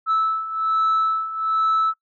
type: beating tone pair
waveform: sine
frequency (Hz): 1309 / 1310.2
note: E6 / E6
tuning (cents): -13 / -11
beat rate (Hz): 1.2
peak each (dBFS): -22 / -18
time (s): 0.06-1.94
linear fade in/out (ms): 50
effects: noise-tail reverb RT60 0.1 s tail -22 dB re dry + tanh soft clip ceiling -14 dBFS